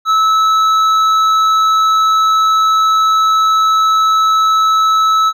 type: tone with hard clipping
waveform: sine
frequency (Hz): 1303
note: E6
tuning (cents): -20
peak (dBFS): -10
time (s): 0.05-5.33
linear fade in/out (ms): 50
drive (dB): 7
effects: none